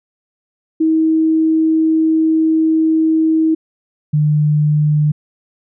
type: tone pair in turn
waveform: sine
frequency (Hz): 319 / 150.17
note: D#4 / D3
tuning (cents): +43 / +39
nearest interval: octave + minor second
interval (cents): 1304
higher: first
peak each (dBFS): -10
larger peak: neither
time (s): 0.8-3.55 / 4.13-5.12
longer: first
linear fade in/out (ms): 10
effects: none